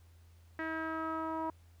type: tone with low-pass filter sweep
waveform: sawtooth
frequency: 320.7 Hz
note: E4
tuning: 48 cents flat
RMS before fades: -37 dBFS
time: 0.59-1.5 s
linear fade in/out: 2 ms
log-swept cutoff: 1800 to 1000 Hz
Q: 4.9
effects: added 84 Hz sine -57 dBFS peak until 1.8 s + pink hiss -70 dBFS RMS until 1.8 s